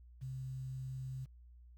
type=tone with quantisation; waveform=sine; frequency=130.81 Hz; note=C3; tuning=in tune; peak=-40 dBFS; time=0.21-1.26 s; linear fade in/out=20 ms; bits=11; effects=added 60 Hz sine -55 dBFS peak until 1.77 s